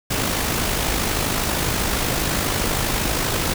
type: noise with amplitude modulation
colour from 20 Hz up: pink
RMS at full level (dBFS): -20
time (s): 0.1-3.54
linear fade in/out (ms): 10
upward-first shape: sine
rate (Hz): 52.5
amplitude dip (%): 40
effects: none